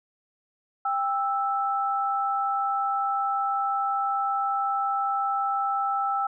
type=tone pair together; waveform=sine; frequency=793.6 / 1319 Hz; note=G5 / E6; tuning=+21 / +1 cents; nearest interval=major sixth; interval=880 cents; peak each=-26 dBFS; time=0.85-6.27 s; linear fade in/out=5 ms; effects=none